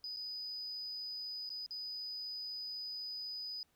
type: tone with dropouts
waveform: sine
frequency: 4978 Hz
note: D#8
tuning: in tune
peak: -39 dBFS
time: 0.04-3.63 s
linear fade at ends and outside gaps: 1 ms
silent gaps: 0.163-0.169 / 1.492-1.502 / 1.662-1.708 s
effects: tanh soft clip ceiling -37 dBFS + pink hiss -75 dBFS RMS until 3.75 s